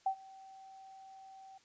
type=tone with ADSR envelope; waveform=sine; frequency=770 Hz; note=G5; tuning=31 cents flat; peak=-27 dBFS; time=0.06-1.58 s; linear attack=5 ms; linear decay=82 ms; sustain=-24 dB; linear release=6 ms; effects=white hiss -67 dBFS RMS until 1.64 s + resampled to 16000 Hz